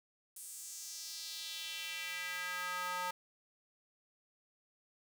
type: tone with high-pass filter sweep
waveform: square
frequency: 180.4 Hz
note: F#3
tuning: 44 cents flat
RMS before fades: -42 dBFS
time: 0.36-3.11 s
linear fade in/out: 5 ms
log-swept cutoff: 9300 to 960 Hz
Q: 2.3
effects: 11-bit